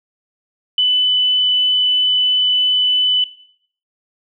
sine tone with frequency modulation, 2999 Hz, F#7, 23 cents sharp, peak -11 dBFS, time 0.78-3.24 s, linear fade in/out 2 ms, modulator 37.6 Hz, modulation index 0.24, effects noise-tail reverb RT60 0.6 s tail -17 dB re dry

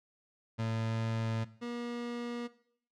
30% pulse tone pair in turn, 112.7 / 239.2 Hz, A2 / A#3, +42 / +45 cents, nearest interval octave + minor second, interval 1303 cents, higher second, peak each -29 / -34 dBFS, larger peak first, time 0.58-1.45 / 1.61-2.48 s, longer neither, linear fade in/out 20 ms, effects noise-tail reverb RT60 0.6 s tail -17 dB re dry + low-pass 5000 Hz 12 dB/octave

